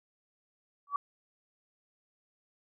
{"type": "tone with exponential growth", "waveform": "sine", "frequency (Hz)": 1141, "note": "C#6", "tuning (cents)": 50, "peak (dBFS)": -23, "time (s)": [0.87, 0.96], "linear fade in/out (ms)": 2, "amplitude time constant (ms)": 18, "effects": []}